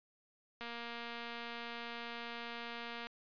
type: click train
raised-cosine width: 0.3 ms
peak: -29 dBFS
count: 579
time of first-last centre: 0.61-3.07 s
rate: 235 Hz
effects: resampled to 11025 Hz